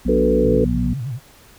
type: harmonic tone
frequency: 60.3 Hz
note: B1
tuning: 41 cents flat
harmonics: 1 / 3 / 4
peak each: -22 / -23 / -21 dBFS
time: 0.05-0.94 s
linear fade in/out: 10 ms
type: chord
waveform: sine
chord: B minor seventh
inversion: first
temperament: equal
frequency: 293.7 / 370 / 440 / 493.9 Hz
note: D4 / F#4 / A4 / B4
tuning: 0 / 0 / 0 / 0 cents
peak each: -23 / -24 / -18 / -19 dBFS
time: 0.08-0.65 s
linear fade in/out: 10 ms
type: tone with vibrato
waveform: sine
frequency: 127.3 Hz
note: C3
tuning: 47 cents flat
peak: -23 dBFS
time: 0.41-1.2 s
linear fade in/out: 50 ms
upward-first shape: sine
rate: 9.3 Hz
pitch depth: 210 cents each way
effects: pink hiss -48 dBFS RMS until 1.58 s